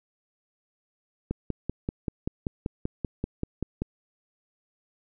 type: click train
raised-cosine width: 3 ms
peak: -15 dBFS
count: 14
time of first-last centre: 1.31-3.82 s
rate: 5.18 Hz
effects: none